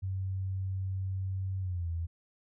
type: tone with pitch glide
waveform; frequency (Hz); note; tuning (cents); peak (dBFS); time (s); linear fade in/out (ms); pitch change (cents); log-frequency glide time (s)
sine; 95.1 to 83.75; F#2 to E2; +48 to +28; -31; 0.02-2.07; 20; -220; 1.6-1.89
effects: none